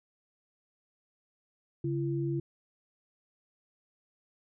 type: tone pair together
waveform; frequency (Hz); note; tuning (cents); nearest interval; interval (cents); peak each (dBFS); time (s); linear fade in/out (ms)
sine; 139.63 / 338.3; C#3 / E4; +13 / +45; octave + minor third; 1532; -31 / -32; 1.84-2.4; 5
effects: none